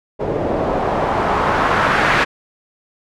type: noise with low-pass filter sweep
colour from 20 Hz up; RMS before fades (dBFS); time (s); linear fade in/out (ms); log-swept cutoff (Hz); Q
white; -17; 0.19-2.25; 20; 480 to 1800; 1.5
effects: none